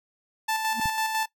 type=tone with tremolo; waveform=sawtooth; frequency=880 Hz; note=A5; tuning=in tune; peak=-20 dBFS; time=0.48-1.26 s; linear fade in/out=10 ms; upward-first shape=square; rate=6 Hz; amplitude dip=40%
type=tone with exponential growth; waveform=triangle; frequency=230.9 Hz; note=A#3; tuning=16 cents flat; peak=-25 dBFS; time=0.7-0.8 s; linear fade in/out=2 ms; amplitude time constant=20 ms
type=click; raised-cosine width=5 ms; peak=-21 dBFS; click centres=0.857 s
effects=noise-tail reverb RT60 0.1 s tail -17 dB re dry